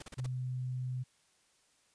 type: noise bursts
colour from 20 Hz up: pink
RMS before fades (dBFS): -46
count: 5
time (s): 0-0.264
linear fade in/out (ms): 5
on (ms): 24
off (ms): 36
type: tone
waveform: sine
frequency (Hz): 127.1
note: C3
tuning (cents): -50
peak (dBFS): -34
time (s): 0.17-1.04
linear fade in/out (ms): 20
effects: white hiss -70 dBFS RMS until 1.94 s + resampled to 22050 Hz